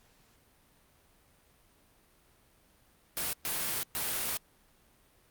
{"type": "noise bursts at uneven times", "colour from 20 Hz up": "white", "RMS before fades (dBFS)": -33, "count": 3, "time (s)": [[3.17, 3.33], [3.45, 3.83], [3.95, 4.37]], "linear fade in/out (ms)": 0, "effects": ["pink hiss -65 dBFS RMS until 5.3 s", "Opus 48 kbps"]}